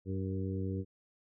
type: harmonic tone with a mistuned harmonic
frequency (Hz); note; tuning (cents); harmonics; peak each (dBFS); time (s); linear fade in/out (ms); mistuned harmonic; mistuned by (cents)
95.7; G2; -41; 1 / 2 / 3 / 4 / 5; -35 / -39 / -41 / -43 / -45; 0.05-0.85; 50; 5; -18
effects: none